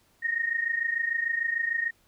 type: tone pair together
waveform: sine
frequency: 1837 / 1863.7 Hz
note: A#6 / A#6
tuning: -26 / -1 cents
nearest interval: unison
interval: 25 cents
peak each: -30 / -27 dBFS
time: 0.22-1.91 s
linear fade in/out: 20 ms
effects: pink hiss -65 dBFS RMS until 2.07 s